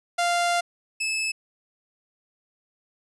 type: tone pair in turn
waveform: sawtooth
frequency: 696 / 2608 Hz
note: F5 / E7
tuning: -6 / -19 cents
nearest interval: octave + major seventh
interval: 2287 cents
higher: second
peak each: -17 / -21 dBFS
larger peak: first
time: 0.18-0.61 / 1-1.32 s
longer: first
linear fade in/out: 10 ms
effects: resampled to 24000 Hz